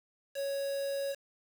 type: tone with quantisation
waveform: triangle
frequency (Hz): 554.4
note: C#5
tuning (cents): 0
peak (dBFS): -30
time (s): 0.34-1.16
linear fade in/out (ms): 50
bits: 7
effects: none